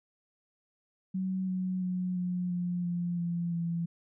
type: tone with pitch steps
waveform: sine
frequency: 187.8 / 185 / 182.24 / 179.53 / 176.85 / 174.21 / 171.62 / 169.06 Hz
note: F#3 / F#3 / F#3 / F3 / F3 / F3 / F3 / E3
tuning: +26 / 0 / -26 / +48 / +22 / -4 / -30 / +44 cents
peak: -29 dBFS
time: 1.14-3.86 s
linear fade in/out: 10 ms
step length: 340 ms
effects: none